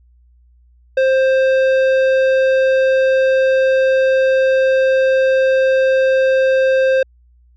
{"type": "tone with tanh clipping", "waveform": "sine", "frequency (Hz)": 527, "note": "C5", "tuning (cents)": 12, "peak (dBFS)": -12, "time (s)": [0.97, 7.03], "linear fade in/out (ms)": 5, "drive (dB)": 12, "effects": ["added 60 Hz sine -47 dBFS peak until 7.56 s", "MP3 96 kbps"]}